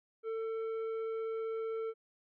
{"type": "tone with tanh clipping", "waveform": "sine", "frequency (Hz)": 447.4, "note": "A4", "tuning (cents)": 29, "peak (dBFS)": -36, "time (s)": [0.23, 1.94], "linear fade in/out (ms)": 50, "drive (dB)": 8, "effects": []}